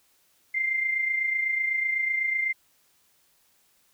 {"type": "tone pair together", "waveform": "sine", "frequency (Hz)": [2093, 2121], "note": ["C7", "C7"], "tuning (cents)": [0, 23], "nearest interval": "unison", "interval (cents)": 23, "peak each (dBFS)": [-24, -33], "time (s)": [0.54, 2.53], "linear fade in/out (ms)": 10, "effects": ["white hiss -65 dBFS RMS until 3.93 s"]}